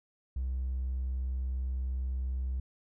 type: tone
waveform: triangle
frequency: 64.3 Hz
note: C2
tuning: 30 cents flat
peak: -27 dBFS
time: 0.36-2.6 s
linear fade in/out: 5 ms
effects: tanh soft clip ceiling -27 dBFS